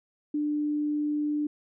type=tone; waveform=sine; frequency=297.2 Hz; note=D4; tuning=21 cents sharp; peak=-25 dBFS; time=0.34-1.47 s; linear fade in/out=5 ms; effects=none